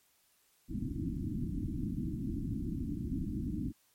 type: low-pass noise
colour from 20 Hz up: white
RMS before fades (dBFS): -36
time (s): 0.68-3.73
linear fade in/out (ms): 50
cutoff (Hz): 320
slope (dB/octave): 96
effects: white hiss -70 dBFS RMS until 3.94 s + MP3 64 kbps